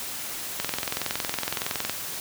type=click train; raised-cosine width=0.2 ms; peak=-9 dBFS; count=29; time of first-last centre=0.6-1.896 s; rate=21.6 Hz; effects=white hiss -34 dBFS RMS until 2.2 s + high-pass 60 Hz 12 dB/octave